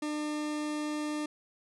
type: tone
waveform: 40% pulse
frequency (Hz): 300.7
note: D4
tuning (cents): +41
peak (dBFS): -31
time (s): 0.02-1.26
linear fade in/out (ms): 5
effects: resampled to 24000 Hz